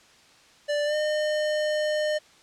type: tone with pitch glide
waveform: square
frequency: 587.3 to 607.7 Hz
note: D5 to D#5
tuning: 0 to -41 cents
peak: -24 dBFS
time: 0.68-2.19 s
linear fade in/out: 20 ms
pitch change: +59 cents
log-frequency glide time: 0.85-0.95 s
effects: white hiss -55 dBFS RMS until 2.42 s + low-pass 6000 Hz 12 dB/octave